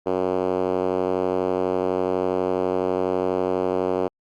5% pulse tone with band-pass filter, 92.1 Hz, F#2, 7 cents flat, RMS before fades -23 dBFS, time 0.06-4.08 s, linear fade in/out 5 ms, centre 420 Hz, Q 1.6, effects Opus 48 kbps

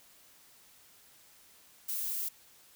violet noise, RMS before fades -35 dBFS, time 1.88-2.29 s, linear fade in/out 10 ms, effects white hiss -60 dBFS RMS until 2.75 s

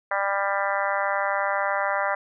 harmonic tone, 198.2 Hz, G3, 19 cents sharp, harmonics 3 / 4 / 5 / 6 / 7 / 8 / 9 / 10, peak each -28 / -29 / -30 / -31 / -31 / -32 / -33 / -33 dBFS, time 0.11-2.15 s, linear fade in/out 5 ms, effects none

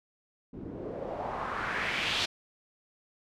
white noise with low-pass filter sweep, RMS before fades -34 dBFS, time 0.53-2.26 s, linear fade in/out 10 ms, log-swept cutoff 250 to 3900 Hz, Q 2.3, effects none

